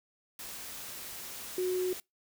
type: tone in noise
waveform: sine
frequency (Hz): 366.7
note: F#4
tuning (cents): -15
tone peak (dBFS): -28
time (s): 1.58-1.93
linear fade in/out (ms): 2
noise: white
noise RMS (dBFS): -43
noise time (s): 0.39-2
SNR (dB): +12
effects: noise-tail reverb RT60 0.2 s tail -25 dB re dry